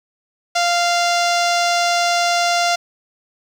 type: tone with low-pass filter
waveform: sawtooth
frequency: 695 Hz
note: F5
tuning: 9 cents flat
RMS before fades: -17 dBFS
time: 0.55-2.76 s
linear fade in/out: 10 ms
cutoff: 5800 Hz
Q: 2.3
effects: 7-bit